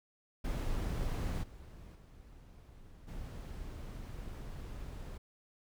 brown noise with level steps, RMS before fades -35 / -51 / -55 / -44 dBFS, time 0.44-5.18 s, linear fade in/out 10 ms, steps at 1.42 / 1.94 / 3.07 s, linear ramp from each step 20 ms, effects none

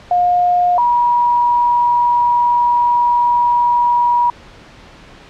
sine tone pair in turn, 712 / 962.3 Hz, F5 / B5, +33 / -45 cents, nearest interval perfect fourth, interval 522 cents, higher second, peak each -10 dBFS, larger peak neither, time 0.11-0.78 / 0.78-4.3 s, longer second, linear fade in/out 2 ms, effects pink hiss -40 dBFS RMS until 5.29 s + low-pass 4000 Hz 12 dB/octave

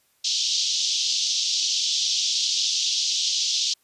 white band-pass noise, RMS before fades -24 dBFS, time 0.24-3.74 s, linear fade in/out 10 ms, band 3100 to 6200 Hz, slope 48 dB/octave, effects white hiss -65 dBFS RMS until 3.83 s + resampled to 32000 Hz

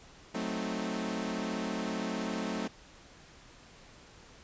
sawtooth chord, F# diminished seventh, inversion none, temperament equal, 185 / 220 / 261.6 / 311.1 Hz, F#3 / A3 / C4 / Eb4, 0 / 0 / 0 / 0 cents, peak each -35 / -32 / -35 / -37 dBFS, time 0.34-2.68 s, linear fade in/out 10 ms, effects pink hiss -55 dBFS RMS until 4.43 s + resampled to 16000 Hz

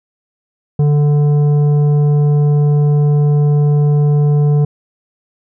sine tone with tanh clipping, 146.83 Hz, D3, in tune, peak -10 dBFS, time 0.79-4.65 s, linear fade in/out 5 ms, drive 9 dB, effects none

